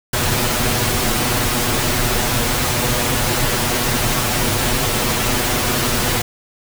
pink noise with comb filter, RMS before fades -18 dBFS, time 0.13-6.22 s, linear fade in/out 5 ms, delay 8.2 ms, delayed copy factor +0.85, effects none

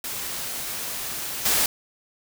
white noise with level steps, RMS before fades -31 / -21 dBFS, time 0.04-1.66 s, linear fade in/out 2 ms, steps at 1.45 s, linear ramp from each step 5 ms, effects none

